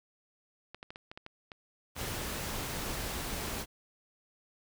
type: clicks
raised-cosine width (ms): 0.3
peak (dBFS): -28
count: 9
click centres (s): 0.746 / 0.829 / 0.905 / 0.959 / 1.115 / 1.175 / 1.264 / 1.518 / 1.965
type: noise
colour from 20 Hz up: pink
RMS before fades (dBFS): -37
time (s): 1.95-3.66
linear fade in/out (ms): 50
effects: none